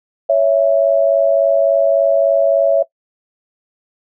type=tone pair together; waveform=sine; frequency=558 / 661.5 Hz; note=C#5 / E5; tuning=+11 / +6 cents; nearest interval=minor third; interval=295 cents; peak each=-12 dBFS; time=0.29-2.83 s; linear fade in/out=10 ms; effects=noise-tail reverb RT60 0.1 s tail -19 dB re dry